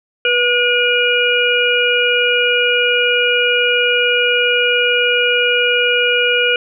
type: harmonic tone with a mistuned harmonic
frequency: 482.1 Hz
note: B4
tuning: 42 cents flat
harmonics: 1 / 3 / 5 / 6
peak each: -17 / -17 / -17 / -17 dBFS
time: 0.25-6.56 s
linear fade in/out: 2 ms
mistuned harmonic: 1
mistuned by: +20 cents
effects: none